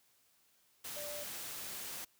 sine tone in noise, 588 Hz, D5, 2 cents sharp, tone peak -44 dBFS, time 0.96-1.24 s, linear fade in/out 10 ms, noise white, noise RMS -44 dBFS, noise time 0.84-2.05 s, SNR -3 dB, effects white hiss -71 dBFS RMS until 2.19 s + high-pass 60 Hz 12 dB/octave

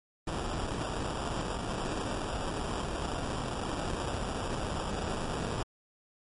pink noise with sample-and-hold, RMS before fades -34 dBFS, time 0.27-5.63 s, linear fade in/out 5 ms, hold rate 2100 Hz, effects MP3 48 kbps

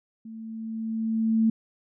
sine tone with level ramp, 223.1 Hz, A3, 24 cents sharp, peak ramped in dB -38 to -17 dBFS, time 0.25-1.5 s, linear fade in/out 5 ms, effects none

